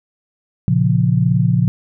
sine chord, Bb minor, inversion none, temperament equal, 116.54 / 138.59 / 174.61 Hz, Bb2 / Db3 / F3, 0 / 0 / 0 cents, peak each -16 dBFS, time 0.68-1.68 s, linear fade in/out 0 ms, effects none

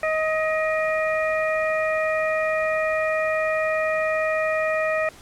harmonic tone with a mistuned harmonic, 630 Hz, D#5, 21 cents sharp, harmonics 1 / 2 / 3 / 4, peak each -22 / -29 / -27 / -31 dBFS, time 0.03-5.09 s, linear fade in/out 2 ms, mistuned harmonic 4, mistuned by -63 cents, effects pink hiss -47 dBFS RMS until 5.21 s + low-pass 11000 Hz 12 dB/octave

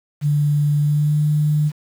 sine tone with pitch glide, 146.9 to 150.07 Hz, D3 to D3, +1 to +38 cents, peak -14 dBFS, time 0.21-1.72 s, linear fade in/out 50 ms, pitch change +37 cents, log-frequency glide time 0.79-1.19 s, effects 7-bit

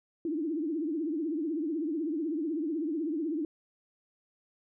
sine tone with vibrato, 313.5 Hz, D#4, 13 cents sharp, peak -29 dBFS, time 0.25-3.45 s, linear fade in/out 2 ms, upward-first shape triangle, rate 16 Hz, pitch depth 190 cents each way, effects none

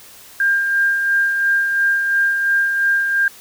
sine tone with tremolo, 1600 Hz, G6, 35 cents sharp, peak -12 dBFS, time 0.4-3.28 s, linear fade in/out 2 ms, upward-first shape sine, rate 2.9 Hz, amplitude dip 40%, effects white hiss -42 dBFS RMS until 3.4 s

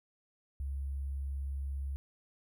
sine tone with sample-and-hold, 68.6 Hz, C#2, 17 cents flat, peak -34 dBFS, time 0.6-1.96 s, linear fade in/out 0 ms, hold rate 11025 Hz, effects none

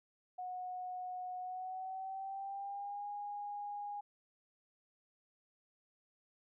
sine tone with pitch glide, 731 to 820.5 Hz, F#5 to G#5, -21 to -21 cents, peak -40 dBFS, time 0.38-4.01 s, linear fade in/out 10 ms, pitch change +200 cents, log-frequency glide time 1.39-3.07 s, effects none

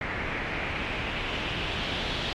pink noise with low-pass filter sweep, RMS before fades -32 dBFS, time 0.01-2.33 s, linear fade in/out 2 ms, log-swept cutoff 2000 to 3500 Hz, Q 3.3, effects AAC 48 kbps

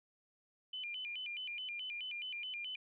sine tone with vibrato, 2693 Hz, E7, 36 cents sharp, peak -40 dBFS, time 0.73-2.76 s, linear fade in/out 5 ms, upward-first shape square, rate 4.7 Hz, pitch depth 200 cents each way, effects none

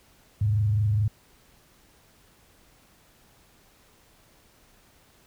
sine tone with frequency modulation, 104.9 Hz, G#2, 18 cents sharp, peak -20 dBFS, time 0.41-1.08 s, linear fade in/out 5 ms, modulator 24.6 Hz, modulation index 0.38, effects pink hiss -59 dBFS RMS until 5.26 s

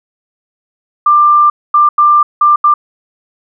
sine tone bursts at uneven times, 1188 Hz, D6, 20 cents sharp, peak -4 dBFS, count 5, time 1.06-1.5 / 1.74-1.89 / 1.98-2.23 / 2.41-2.56 / 2.64-2.74 s, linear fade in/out 5 ms, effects none

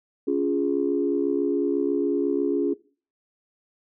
sine chord, Db major, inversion none, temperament equal with one note detuned, 281.2 / 349.2 / 415.3 Hz, Db4 / F4 / Ab4, +25 / 0 / 0 cents, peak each -24 / -25 / -25 dBFS, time 0.27-2.74 s, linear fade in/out 10 ms, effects noise-tail reverb RT60 0.4 s tail -20 dB re dry + tanh soft clip ceiling -11 dBFS

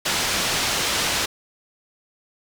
white low-pass noise, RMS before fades -23 dBFS, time 0.05-1.26 s, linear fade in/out 10 ms, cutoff 5700 Hz, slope 12 dB/octave, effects none

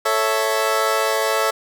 20% pulse chord, A major, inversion none, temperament equal, 440 / 554.4 / 659.3 Hz, A4 / C#5 / E5, 0 / 0 / 0 cents, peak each -17 dBFS, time 0.05-1.51 s, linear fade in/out 10 ms, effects none

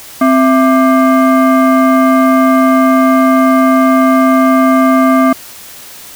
sine tone with frequency modulation, 261 Hz, C4, 4 cents flat, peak -5 dBFS, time 0.21-5.33 s, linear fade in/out 5 ms, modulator 923 Hz, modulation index 1, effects white hiss -32 dBFS RMS until 6.15 s

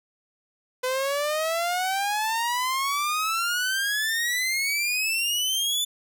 sawtooth exponential sweep, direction up, 503 to 3520 Hz, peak -20 dBFS, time 0.83-5.85 s, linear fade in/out 10 ms, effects none

